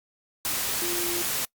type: tone in noise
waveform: sine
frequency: 347.9 Hz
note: F4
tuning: 7 cents flat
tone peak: -31 dBFS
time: 0.82-1.22 s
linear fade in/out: 0 ms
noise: white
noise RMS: -28 dBFS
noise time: 0.45-1.45 s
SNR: -6 dB
effects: noise-tail reverb RT60 0.1 s tail -24 dB re dry + Opus 48 kbps